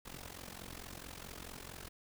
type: noise with amplitude modulation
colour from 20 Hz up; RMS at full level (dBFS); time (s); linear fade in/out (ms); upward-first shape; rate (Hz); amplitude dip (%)
pink; -45; 0.05-1.89; 10; sine; 44.5; 85
effects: none